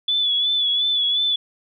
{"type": "tone with vibrato", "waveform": "sine", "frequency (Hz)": 3441, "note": "A7", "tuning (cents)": -39, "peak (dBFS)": -17, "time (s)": [0.08, 1.36], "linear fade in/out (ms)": 5, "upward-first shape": "sine", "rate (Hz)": 2.8, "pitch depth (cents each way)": 45, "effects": []}